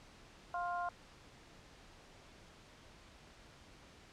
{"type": "harmonic tone", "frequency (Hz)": 351.3, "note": "F4", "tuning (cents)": 10, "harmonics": [2, 3, 4], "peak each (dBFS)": [-38, -41, -44], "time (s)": [0.54, 0.89], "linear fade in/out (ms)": 2, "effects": ["pink hiss -59 dBFS RMS until 4.12 s", "low-pass 6000 Hz 12 dB/octave"]}